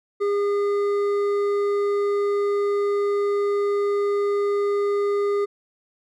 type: tone with hard clipping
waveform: triangle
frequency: 406.3 Hz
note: G#4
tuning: 38 cents flat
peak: -21 dBFS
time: 0.2-5.46 s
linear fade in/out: 20 ms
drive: 11 dB
effects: none